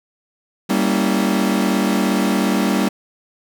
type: chord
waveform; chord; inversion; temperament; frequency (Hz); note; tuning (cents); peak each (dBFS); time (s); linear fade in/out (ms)
40% pulse; G diminished seventh; none; equal with one note detuned; 196 / 233.1 / 281.5 / 329.6; G3 / Bb3 / Db4 / Fb4; 0 / 0 / +27 / 0; -18 / -20 / -22 / -23; 0.69-2.89; 10
effects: none